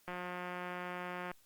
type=click train; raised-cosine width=0.5 ms; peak=-27 dBFS; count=222; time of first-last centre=0.08-1.315 s; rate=179 Hz; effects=white hiss -68 dBFS RMS until 1.45 s + Opus 48 kbps